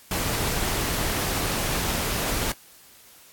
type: noise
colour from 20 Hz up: pink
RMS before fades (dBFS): -26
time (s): 0.11-2.52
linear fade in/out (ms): 2
effects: white hiss -51 dBFS RMS until 3.32 s + AAC 64 kbps